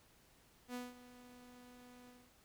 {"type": "tone with ADSR envelope", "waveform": "sawtooth", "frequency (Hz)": 246.9, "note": "B3", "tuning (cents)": 0, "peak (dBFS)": -37, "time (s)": [0.68, 2.33], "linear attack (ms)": 63, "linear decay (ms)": 190, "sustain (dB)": -16, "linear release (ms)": 260, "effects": ["pink hiss -68 dBFS RMS until 2.44 s"]}